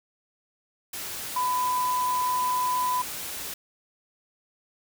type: tone in noise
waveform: sine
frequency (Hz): 1000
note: B5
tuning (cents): +21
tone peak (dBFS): -23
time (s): 1.36-3.02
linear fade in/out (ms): 5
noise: white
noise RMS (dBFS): -35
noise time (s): 0.93-3.54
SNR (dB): +9
effects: none